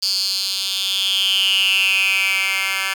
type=tone with high-pass filter sweep; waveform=10% pulse; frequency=192.7 Hz; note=G3; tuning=29 cents flat; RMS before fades=-19 dBFS; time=0.02-2.94 s; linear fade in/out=10 ms; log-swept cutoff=4600 to 1900 Hz; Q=8.4; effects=7-bit